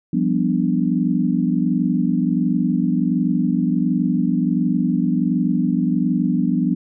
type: chord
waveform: sine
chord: G dominant seventh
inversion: third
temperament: equal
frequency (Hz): 174.61 / 196 / 246.9 / 293.7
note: F3 / G3 / B3 / D4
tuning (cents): 0 / 0 / 0 / 0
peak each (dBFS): -21 / -22 / -20 / -23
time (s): 0.13-6.75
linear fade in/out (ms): 5
effects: none